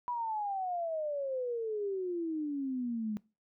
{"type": "exponential sweep", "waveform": "sine", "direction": "down", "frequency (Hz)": [987.8, 207.7], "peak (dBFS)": -32, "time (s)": [0.08, 3.17], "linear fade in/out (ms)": 0, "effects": ["noise-tail reverb RT60 0.3 s tail -22 dB re dry"]}